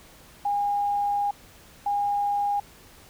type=tone pair in turn; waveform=sine; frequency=814 / 814 Hz; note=G#5 / G#5; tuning=-35 / -35 cents; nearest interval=unison; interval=0 cents; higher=neither; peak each=-22 dBFS; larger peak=neither; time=0.45-1.31 / 1.86-2.6 s; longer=first; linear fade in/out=5 ms; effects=pink hiss -51 dBFS RMS until 3.09 s